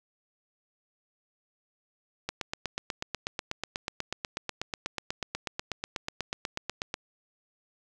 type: click train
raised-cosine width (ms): 0.2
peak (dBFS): -14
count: 39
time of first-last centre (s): 2.29-6.941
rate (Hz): 8.17
effects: none